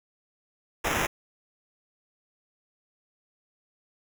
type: noise with sample-and-hold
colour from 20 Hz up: violet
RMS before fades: -27 dBFS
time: 0.84-1.07 s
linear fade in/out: 10 ms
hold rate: 4410 Hz
effects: none